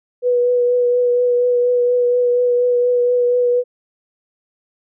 sine tone with vibrato, 489.7 Hz, B4, 15 cents flat, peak -12 dBFS, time 0.22-3.64 s, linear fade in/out 50 ms, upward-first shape triangle, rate 4.2 Hz, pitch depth 19 cents each way, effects none

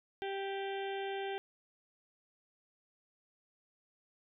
harmonic tone, 392 Hz, G4, in tune, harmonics 1 / 2 / 4 / 5 / 6 / 7 / 8 / 9, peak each -38 / -41 / -47 / -52 / -52 / -54 / -50 / -56 dBFS, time 0.22-1.38 s, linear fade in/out 0 ms, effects none

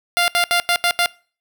10% pulse tone bursts at uneven times, 698 Hz, F5, 1 cent flat, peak -6 dBFS, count 6, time 0.17-0.28 / 0.35-0.44 / 0.51-0.6 / 0.69-0.76 / 0.84-0.91 / 0.99-1.06 s, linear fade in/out 0 ms, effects noise-tail reverb RT60 0.4 s tail -23 dB re dry

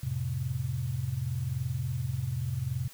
sine chord, F major, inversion none, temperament equal, 87.31 / 110 / 130.81 Hz, F2 / A2 / C3, 0 / 0 / 0 cents, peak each -37 / -35 / -31 dBFS, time 0.03-2.88 s, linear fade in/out 5 ms, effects white hiss -52 dBFS RMS until 2.93 s

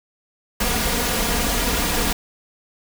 pink noise with comb filter, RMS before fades -21 dBFS, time 0.6-2.13 s, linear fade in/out 5 ms, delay 4.2 ms, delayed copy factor +0.7, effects none

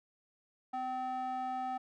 square tone with band-pass filter, 256.6 Hz, C4, 34 cents flat, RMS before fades -37 dBFS, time 0.73-1.78 s, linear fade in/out 10 ms, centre 890 Hz, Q 7.2, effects none

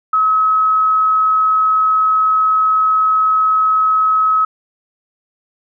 sine tone, 1282 Hz, E6, 49 cents flat, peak -10 dBFS, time 0.13-4.45 s, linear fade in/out 5 ms, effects none

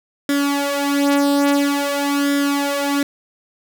sawtooth tone with flanger, 283.4 Hz, C#4, 38 cents sharp, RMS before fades -18 dBFS, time 0.29-3.03 s, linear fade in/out 2 ms, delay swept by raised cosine 0.57 to 3.77 ms, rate 0.49 Hz, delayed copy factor +0.75, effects none

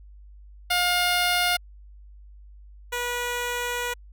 10% pulse tone pair in turn, 711 / 485.5 Hz, F5 / B4, +31 / -30 cents, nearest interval perfect fifth, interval 661 cents, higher first, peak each -12 / -18 dBFS, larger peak first, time 0.7-1.57 / 2.92-3.94 s, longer second, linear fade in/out 10 ms, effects added 50 Hz sine -44 dBFS peak until 4.12 s

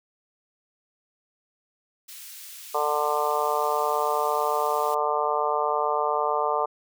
white high-pass noise, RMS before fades -42 dBFS, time 2.08-4.95 s, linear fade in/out 10 ms, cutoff 2200 Hz, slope 12 dB/octave
harmonic tone, 148.9 Hz, D3, 24 cents sharp, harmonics 3 / 4 / 5 / 6 / 7 / 8, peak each -29 / -29 / -29 / -29 / -29 / -29 dBFS, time 2.74-6.66 s, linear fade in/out 10 ms
effects none

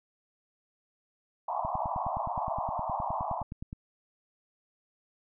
pink band-pass noise, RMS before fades -33 dBFS, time 1.48-3.43 s, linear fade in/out 5 ms, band 640 to 1100 Hz, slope 96 dB/octave
click train, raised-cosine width 5 ms, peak -26 dBFS, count 21, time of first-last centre 1.65-3.729 s, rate 9.62 Hz
effects none

